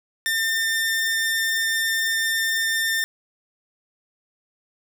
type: tone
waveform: sawtooth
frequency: 1802 Hz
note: A6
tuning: 41 cents sharp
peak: -17 dBFS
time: 0.26-3.04 s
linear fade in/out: 0 ms
effects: none